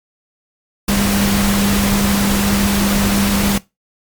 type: tone in noise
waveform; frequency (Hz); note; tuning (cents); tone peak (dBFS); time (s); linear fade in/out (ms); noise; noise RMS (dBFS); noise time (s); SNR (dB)
sine; 200.1; G3; +36; -15; 0.88-3.58; 5; pink; -18; 0.88-3.58; 0
effects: noise-tail reverb RT60 0.2 s tail -19 dB re dry + MP3 96 kbps